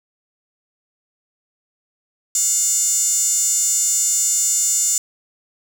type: tone with high-pass filter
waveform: sawtooth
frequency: 716 Hz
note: F5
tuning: 43 cents sharp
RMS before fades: -18 dBFS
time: 2.35-4.98 s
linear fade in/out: 2 ms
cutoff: 7100 Hz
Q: 8
effects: none